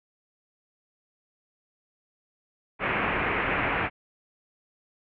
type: low-pass noise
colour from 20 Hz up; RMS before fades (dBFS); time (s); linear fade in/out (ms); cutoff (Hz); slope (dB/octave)
white; -27; 2.79-3.9; 50; 2500; 48
effects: none